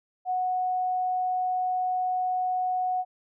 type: tone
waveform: sine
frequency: 736 Hz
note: F#5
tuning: 9 cents flat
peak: -24 dBFS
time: 0.25-3.05 s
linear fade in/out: 50 ms
effects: none